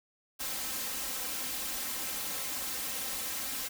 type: noise with comb filter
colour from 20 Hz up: white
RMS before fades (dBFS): -36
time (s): 0.39-3.69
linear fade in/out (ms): 20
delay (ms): 3.8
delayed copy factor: +0.7
effects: none